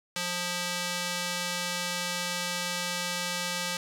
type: tone with band-pass filter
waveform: square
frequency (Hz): 177.2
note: F3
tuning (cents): +25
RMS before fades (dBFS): -32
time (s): 0.16-3.77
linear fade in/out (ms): 2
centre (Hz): 5000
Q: 0.62
effects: none

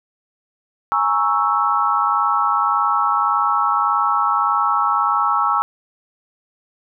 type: chord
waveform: sine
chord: A# half-diminished seventh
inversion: third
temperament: equal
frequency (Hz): 830.6 / 932.3 / 1108.7 / 1318.5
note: G#5 / A#5 / C#6 / E6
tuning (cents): 0 / 0 / 0 / 0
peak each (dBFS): -22 / -23 / -20 / -18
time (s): 0.92-5.62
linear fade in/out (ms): 0
effects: none

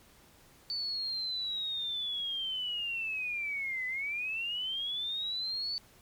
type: linear two-way sweep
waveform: sine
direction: down then up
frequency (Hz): 4528 to 2000 to 4528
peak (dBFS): -32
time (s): 0.7-5.78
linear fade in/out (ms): 0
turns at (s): 3.86
effects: pink hiss -60 dBFS RMS until 6.01 s + MP3 96 kbps

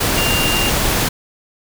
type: tone in noise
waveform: sine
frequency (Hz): 2794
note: F7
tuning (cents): 0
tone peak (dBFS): -19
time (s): 0.17-0.7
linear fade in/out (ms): 10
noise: pink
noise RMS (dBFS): -17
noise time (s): 0-1.09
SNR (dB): -5
effects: none

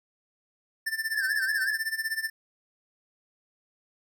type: tone with tremolo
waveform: square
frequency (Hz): 1777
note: A6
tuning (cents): +17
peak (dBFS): -26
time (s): 0.86-2.3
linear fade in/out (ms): 10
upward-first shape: sine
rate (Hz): 16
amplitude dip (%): 85
type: tone with vibrato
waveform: triangle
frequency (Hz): 1617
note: G#6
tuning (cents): -47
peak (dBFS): -25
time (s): 1.12-1.78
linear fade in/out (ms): 50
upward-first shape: sine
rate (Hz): 5.5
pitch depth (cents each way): 110
effects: none

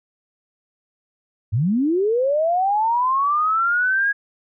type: linear sweep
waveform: sine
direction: up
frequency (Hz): 92.8 to 1661.2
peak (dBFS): -16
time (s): 1.52-4.13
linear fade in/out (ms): 20
effects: none

